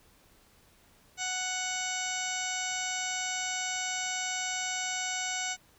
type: harmonic tone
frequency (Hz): 740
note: F#5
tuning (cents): 0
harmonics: 1 / 2 / 3 / 4 / 5 / 6 / 7 / 8 / 9 / 10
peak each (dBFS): -39 / -39 / -38 / -40 / -43 / -46 / -47 / -38 / -46 / -38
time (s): 1.17-5.57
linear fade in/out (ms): 50
effects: pink hiss -62 dBFS RMS until 5.78 s